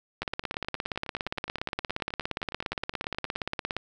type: two click trains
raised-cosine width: 0.3 ms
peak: -24 / -13 dBFS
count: 31 / 62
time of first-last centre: 0.23-3.355 / 0.22-3.767 s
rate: 9.6 / 17.2 Hz
effects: none